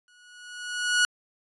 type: tone with exponential growth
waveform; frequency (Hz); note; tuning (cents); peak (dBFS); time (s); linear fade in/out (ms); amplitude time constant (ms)
sawtooth; 1461; F#6; -22; -14; 0.08-1.05; 1; 210
effects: resampled to 24000 Hz